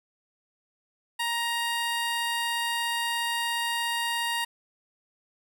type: tone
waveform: 15% pulse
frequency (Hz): 937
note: A#5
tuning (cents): +9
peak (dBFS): -20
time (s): 1.19-4.45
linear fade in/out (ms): 10
effects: none